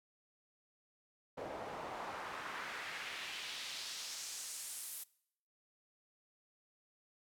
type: noise with band-pass filter sweep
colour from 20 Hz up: pink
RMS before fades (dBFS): -45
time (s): 1.37-5.04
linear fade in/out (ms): 10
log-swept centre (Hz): 530 to 12000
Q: 1.4
effects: noise-tail reverb RT60 0.7 s tail -22 dB re dry